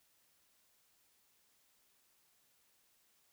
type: silence
effects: white hiss -73 dBFS RMS until 3.32 s